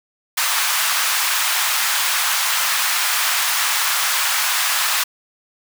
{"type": "high-pass noise", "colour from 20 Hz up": "pink", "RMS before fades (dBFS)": -19, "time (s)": [0.37, 5.04], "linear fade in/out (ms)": 10, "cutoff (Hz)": 990, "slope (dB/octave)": 24, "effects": []}